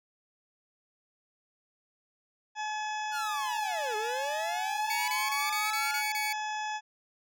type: harmonic tone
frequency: 853 Hz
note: G#5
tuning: 46 cents sharp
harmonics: 1 / 2 / 3 / 4 / 6 / 7 / 8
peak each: -33 / -39 / -43 / -45 / -49 / -50 / -51 dBFS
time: 2.55-6.81 s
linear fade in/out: 50 ms
type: linear two-way sweep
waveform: 45% pulse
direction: down then up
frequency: 1480 to 415.3 to 1465 Hz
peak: -34 dBFS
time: 3.11-6.03 s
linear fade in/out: 50 ms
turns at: 3.96 s
type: tone bursts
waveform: sawtooth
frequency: 2249 Hz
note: C#7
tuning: 24 cents sharp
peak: -28 dBFS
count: 7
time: 4.9-6.328 s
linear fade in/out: 2 ms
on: 180 ms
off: 28 ms
effects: none